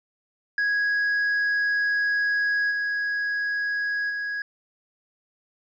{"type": "tone with level steps", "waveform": "triangle", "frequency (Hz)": 1659, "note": "G#6", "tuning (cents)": -2, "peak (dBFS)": [-19, -22, -25], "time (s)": [0.58, 4.42], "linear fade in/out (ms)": 2, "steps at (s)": [2.7, 4.09], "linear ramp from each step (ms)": 20, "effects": ["resampled to 16000 Hz"]}